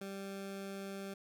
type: tone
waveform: 20% pulse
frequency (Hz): 196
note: G3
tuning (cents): 0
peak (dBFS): -37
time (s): 0.01-1.14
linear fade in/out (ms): 5
effects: none